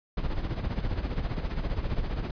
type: noise with tremolo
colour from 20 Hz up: brown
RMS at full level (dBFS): -27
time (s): 0.17-2.31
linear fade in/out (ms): 5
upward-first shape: sine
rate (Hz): 15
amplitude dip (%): 65
effects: resampled to 11025 Hz